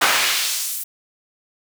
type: noise with high-pass filter sweep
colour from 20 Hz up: brown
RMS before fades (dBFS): -20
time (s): 0.01-0.84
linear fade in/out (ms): 10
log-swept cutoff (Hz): 1100 to 12000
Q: 0.85
effects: none